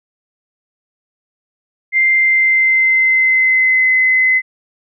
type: tone with pitch glide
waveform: sine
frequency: 2093 to 2040 Hz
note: C7 to C7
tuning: 0 to -44 cents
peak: -9 dBFS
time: 1.92-4.42 s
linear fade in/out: 50 ms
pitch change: -44 cents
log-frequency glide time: 2.11-3.91 s
effects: none